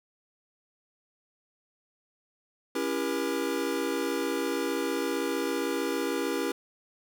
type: chord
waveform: square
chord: C# diminished seventh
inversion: none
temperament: just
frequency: 277.2 / 332.6 / 399.1 / 479 Hz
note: C#4 / E4 / G4 / Bb4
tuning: 0 / +16 / +31 / +47 cents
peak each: -34 dBFS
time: 2.75-6.52 s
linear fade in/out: 5 ms
effects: none